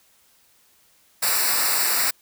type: noise with comb filter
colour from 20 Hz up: white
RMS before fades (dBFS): -21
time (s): 1.22-2.11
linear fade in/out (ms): 10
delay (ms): 0.31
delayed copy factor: -0.85
effects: white hiss -59 dBFS RMS until 2.21 s